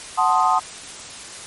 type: chord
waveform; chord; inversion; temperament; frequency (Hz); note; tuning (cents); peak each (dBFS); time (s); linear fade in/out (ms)
sine; F# diminished seventh; none; equal; 740 / 880 / 1046.5 / 1244.5; F#5 / A5 / C6 / Eb6; 0 / 0 / 0 / 0; -20; 0.17-0.6; 20
effects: white hiss -36 dBFS RMS until 1.46 s + MP3 48 kbps